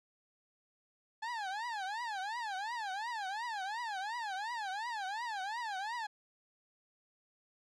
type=tone with vibrato; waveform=30% pulse; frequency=854 Hz; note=G#5; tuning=48 cents sharp; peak=-34 dBFS; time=1.22-6.07 s; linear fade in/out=10 ms; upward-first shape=triangle; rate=2.8 Hz; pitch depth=260 cents each way; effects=low-pass 5000 Hz 12 dB/octave